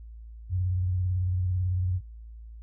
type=tone with vibrato; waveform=sine; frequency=91.3 Hz; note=F#2; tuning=23 cents flat; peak=-24 dBFS; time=0.49-2.01 s; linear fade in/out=50 ms; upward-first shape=triangle; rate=18 Hz; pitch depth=69 cents each way; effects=noise-tail reverb RT60 0.2 s tail -24 dB re dry + added 56 Hz sine -41 dBFS peak until 2.62 s